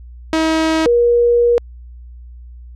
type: tone pair in turn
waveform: sawtooth / sine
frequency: 319.6 / 476.7 Hz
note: D#4 / A#4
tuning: +47 / +39 cents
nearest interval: perfect fifth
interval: 692 cents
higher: second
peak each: -9 dBFS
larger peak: neither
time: 0.33-0.86 / 0.86-1.58 s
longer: second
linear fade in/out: 0 ms
effects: added 60 Hz sine -33 dBFS peak until 2.75 s + low-pass 6000 Hz 12 dB/octave